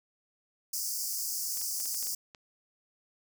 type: high-pass noise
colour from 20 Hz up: pink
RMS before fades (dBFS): -34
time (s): 0.73-2.15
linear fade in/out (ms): 5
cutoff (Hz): 4800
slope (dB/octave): 96
type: clicks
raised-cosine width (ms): 0.2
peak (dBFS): -31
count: 8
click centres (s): 1.573 / 1.615 / 1.802 / 1.857 / 1.945 / 2.027 / 2.07 / 2.348
effects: none